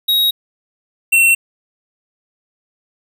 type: tone pair in turn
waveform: square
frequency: 3797 / 2714 Hz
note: A#7 / E7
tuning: +31 / +50 cents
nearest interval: tritone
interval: 581 cents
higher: first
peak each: -12 / -9 dBFS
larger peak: second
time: 0.08-0.31 / 1.12-1.35 s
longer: neither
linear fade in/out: 10 ms
effects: none